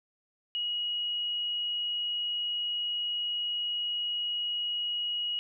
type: tone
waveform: sine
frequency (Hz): 2900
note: F#7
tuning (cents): -35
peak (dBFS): -29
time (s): 0.55-5.39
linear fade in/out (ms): 0
effects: none